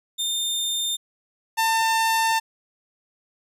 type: tone pair in turn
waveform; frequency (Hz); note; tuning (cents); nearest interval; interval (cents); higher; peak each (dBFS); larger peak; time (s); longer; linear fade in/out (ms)
sawtooth; 3619 / 898; A7 / A5; +48 / +35; 2 octaves; 2413; first; -20 / -15; second; 0.18-0.97 / 1.57-2.4; second; 20
effects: resampled to 32000 Hz